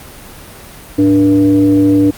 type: tone with frequency modulation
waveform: sine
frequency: 293.7 Hz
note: D4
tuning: in tune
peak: -6 dBFS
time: 0.98-2.11 s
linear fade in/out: 10 ms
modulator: 186 Hz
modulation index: 0.56
effects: pink hiss -34 dBFS RMS until 2.17 s + Opus 32 kbps